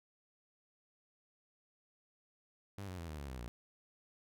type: tone with pitch steps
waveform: sawtooth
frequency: 99.7 / 91.43 / 83.84 / 76.88 / 70.5 / 64.65 / 59.28 Hz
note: G2 / F#2 / E2 / D#2 / C#2 / C2 / A#1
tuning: +30 / -20 / +30 / -20 / +30 / -20 / +30 cents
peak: -39 dBFS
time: 2.78-3.48 s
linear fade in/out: 0 ms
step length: 100 ms
effects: none